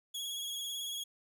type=tone with vibrato; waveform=sawtooth; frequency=3322 Hz; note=G#7; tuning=in tune; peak=-34 dBFS; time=0.14-1.04 s; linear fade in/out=10 ms; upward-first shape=sine; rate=18 Hz; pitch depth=35 cents each way; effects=none